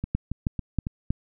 two click trains, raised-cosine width 5 ms, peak -11 / -16 dBFS, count 4 / 4, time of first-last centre 0.15-1.105 / 0.04-0.869 s, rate 3.14 / 3.62 Hz, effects none

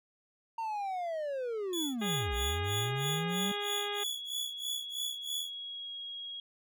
triangle linear two-way sweep, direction down then up, 922 to 56.8 to 200.3 Hz, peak -31 dBFS, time 0.58-3.52 s, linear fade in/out 5 ms, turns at 2.34 s
sawtooth tone with tremolo, 3415 Hz, G#7, 48 cents sharp, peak -30 dBFS, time 1.73-5.54 s, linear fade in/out 2 ms, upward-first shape sine, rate 3.1 Hz, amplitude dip 100%
harmonic tone, 410.3 Hz, G#4, 21 cents flat, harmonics 1 / 2 / 3 / 4 / 5 / 6 / 7 / 8 / 9, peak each -38 / -41 / -43 / -44 / -45 / -46 / -46 / -47 / -48 dBFS, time 2.01-4.04 s, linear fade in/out 10 ms
sine tone with pitch glide, 3352 to 3294 Hz, G#7 to G#7, +15 to -15 cents, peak -39 dBFS, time 3.42-6.4 s, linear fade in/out 2 ms, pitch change -30 cents, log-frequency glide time 5.13-5.99 s
effects none

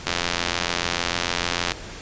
click train, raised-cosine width 0.2 ms, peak -4 dBFS, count 144, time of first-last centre 0.07-1.719 s, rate 86.7 Hz, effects pink hiss -37 dBFS RMS until 2.01 s + resampled to 16000 Hz

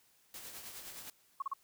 white noise with tremolo, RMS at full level -46 dBFS, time 0.34-1.1 s, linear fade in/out 2 ms, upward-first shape triangle, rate 9.7 Hz, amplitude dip 50%
sine tone bursts, 1100 Hz, C#6, 14 cents flat, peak -33 dBFS, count 3, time 1.4-1.536 s, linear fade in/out 5 ms, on 22 ms, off 35 ms
effects white hiss -69 dBFS RMS until 1.63 s

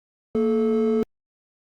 triangle tone pair together, 230.3 / 434.2 Hz, A#3 / A4, -21 / -23 cents, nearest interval major seventh, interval 1098 cents, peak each -19 / -18 dBFS, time 0.35-1.03 s, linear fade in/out 0 ms, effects tanh soft clip ceiling -10 dBFS + Opus 32 kbps

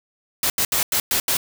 white noise bursts at uneven times, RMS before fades -20 dBFS, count 6, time 0.43-0.5 / 0.58-0.65 / 0.72-0.83 / 0.92-1 / 1.11-1.2 / 1.28-1.37 s, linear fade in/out 2 ms, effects none

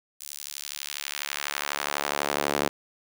sawtooth tone with high-pass filter sweep, 72.1 Hz, D2, 31 cents flat, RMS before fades -31 dBFS, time 0.2-2.69 s, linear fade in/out 10 ms, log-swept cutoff 7300 to 350 Hz, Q 0.82, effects none

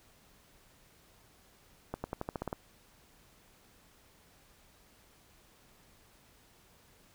accelerating click train, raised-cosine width 1 ms, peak -21 dBFS, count 9, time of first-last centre 1.94-2.529 s, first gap 100 ms, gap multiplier 0.91, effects pink hiss -63 dBFS RMS until 7.14 s

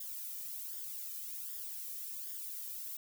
violet noise with flanger, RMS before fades -43 dBFS, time 0-2.97 s, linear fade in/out 5 ms, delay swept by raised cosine 0.58 to 1.68 ms, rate 1.3 Hz, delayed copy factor +0.7, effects none

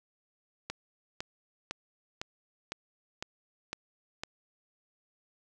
click train, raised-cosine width 0.2 ms, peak -18 dBFS, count 8, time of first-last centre 0.7-4.235 s, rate 1.98 Hz, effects none

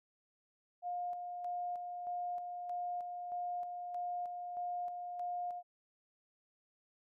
sine tone with tremolo, 710 Hz, F5, 28 cents sharp, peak -36 dBFS, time 0.82-5.63 s, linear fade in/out 50 ms, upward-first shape square, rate 1.6 Hz, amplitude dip 40%, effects none

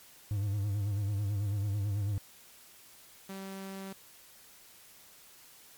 triangle tone with vibrato, 101.6 Hz, G#2, 38 cents flat, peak -27 dBFS, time 0.31-2.18 s, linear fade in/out 0 ms, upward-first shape sine, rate 9.1 Hz, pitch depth 73 cents each way
sawtooth tone, 193.2 Hz, G3, 25 cents flat, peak -36 dBFS, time 3.29-3.93 s, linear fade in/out 5 ms
effects white hiss -56 dBFS RMS until 5.77 s + MP3 96 kbps

